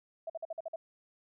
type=tone bursts; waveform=sine; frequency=654 Hz; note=E5; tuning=14 cents flat; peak=-35 dBFS; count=7; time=0.27-0.76 s; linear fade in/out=5 ms; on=28 ms; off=49 ms; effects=none